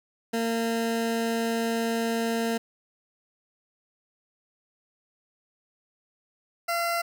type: tone pair in turn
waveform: 20% pulse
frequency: 229 / 683.1 Hz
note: A#3 / F5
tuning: -31 / -38 cents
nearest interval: octave + perfect fifth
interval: 1893 cents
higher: second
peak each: -20 dBFS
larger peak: neither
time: 0.33-2.58 / 6.68-7.02 s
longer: first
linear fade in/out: 10 ms
effects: none